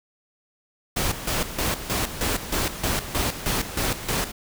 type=noise with tremolo; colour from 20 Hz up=pink; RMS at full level=-24 dBFS; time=0.96-4.32 s; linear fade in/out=10 ms; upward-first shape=square; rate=3.2 Hz; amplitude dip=70%; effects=none